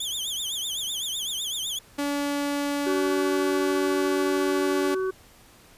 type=tone with vibrato; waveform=sawtooth; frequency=3327 Hz; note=G#7; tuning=2 cents sharp; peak=-25 dBFS; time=0-1.79 s; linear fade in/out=5 ms; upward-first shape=triangle; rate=7.9 Hz; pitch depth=190 cents each way
type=tone; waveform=sawtooth; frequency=286.3 Hz; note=D4; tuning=44 cents flat; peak=-21 dBFS; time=1.98-4.95 s; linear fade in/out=10 ms
type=harmonic tone; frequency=377.1 Hz; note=F#4; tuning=33 cents sharp; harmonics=1 / 3 / 4; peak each=-24 / -36 / -38 dBFS; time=2.86-5.11 s; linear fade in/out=10 ms
effects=pink hiss -53 dBFS RMS until 5.77 s + resampled to 32000 Hz